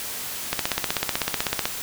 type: click train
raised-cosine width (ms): 0.2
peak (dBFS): -4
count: 19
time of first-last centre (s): 0.53-1.655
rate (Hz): 16
effects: white hiss -32 dBFS RMS until 1.82 s